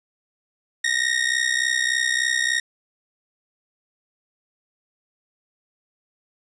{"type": "ring-modulated tone", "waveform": "sawtooth", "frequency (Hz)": 1864.7, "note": "A#6", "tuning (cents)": 0, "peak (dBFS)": -13, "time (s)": [0.84, 2.6], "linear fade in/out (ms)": 5, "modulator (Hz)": 31.7, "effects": ["resampled to 22050 Hz", "8-bit"]}